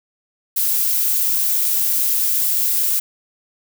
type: noise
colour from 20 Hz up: violet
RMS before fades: -18 dBFS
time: 0.56-3 s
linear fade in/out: 10 ms
effects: none